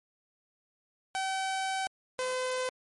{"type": "tone pair in turn", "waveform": "sawtooth", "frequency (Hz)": [766, 510.3], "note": ["G5", "C5"], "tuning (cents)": [-40, -43], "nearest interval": "perfect fifth", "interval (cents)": 703, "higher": "first", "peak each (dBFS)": -26, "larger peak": "neither", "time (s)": [[1.15, 1.87], [2.19, 2.69]], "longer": "first", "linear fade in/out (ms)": 0, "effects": ["MP3 48 kbps"]}